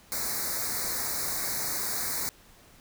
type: band-stop noise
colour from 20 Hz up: white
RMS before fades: -31 dBFS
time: 0.12-2.29 s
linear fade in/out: 0 ms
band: 2300 to 3900 Hz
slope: 96 dB/octave
effects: pink hiss -56 dBFS RMS until 2.8 s